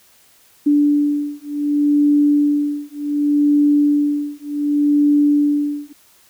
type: beating tone pair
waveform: sine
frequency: 291.5 / 292.17 Hz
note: D4 / D4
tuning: -13 / -9 cents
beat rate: 0.67 Hz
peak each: -16 dBFS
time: 0.66-5.93 s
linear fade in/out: 10 ms
effects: white hiss -52 dBFS RMS until 6.29 s